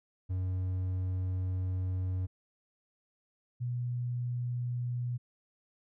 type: tone pair in turn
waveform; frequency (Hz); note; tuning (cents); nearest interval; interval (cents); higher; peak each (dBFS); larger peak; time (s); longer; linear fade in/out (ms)
triangle / sine; 92.5 / 122.16; F#2 / B2; 0 / -18; perfect fourth; 482; second; -28 / -31; first; 0.29-2.27 / 3.6-5.18; first; 20
effects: none